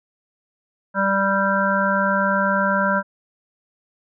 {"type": "harmonic tone", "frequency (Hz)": 196, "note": "G3", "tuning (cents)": 0, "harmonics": [1, 3, 5, 7, 8], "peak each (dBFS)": [-23, -23, -23, -23, -23], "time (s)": [0.94, 3.03], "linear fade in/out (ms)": 50, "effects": []}